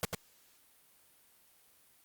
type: noise with echo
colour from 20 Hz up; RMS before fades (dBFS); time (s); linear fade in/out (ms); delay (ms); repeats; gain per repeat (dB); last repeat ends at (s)
pink; -32; 0.03-0.05; 0; 98; 1; -4; 0.148
effects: white hiss -65 dBFS RMS until 2.04 s + Opus 48 kbps